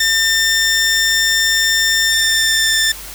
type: tone with pitch glide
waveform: 15% pulse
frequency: 1800 to 1781.4 Hz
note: A6 to A6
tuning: +39 to +21 cents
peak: -6 dBFS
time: 0-2.92 s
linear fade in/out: 5 ms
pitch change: -18 cents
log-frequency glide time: 2.05-2.79 s
effects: added 50 Hz sine -37 dBFS peak until 3.14 s + white hiss -32 dBFS RMS until 3.14 s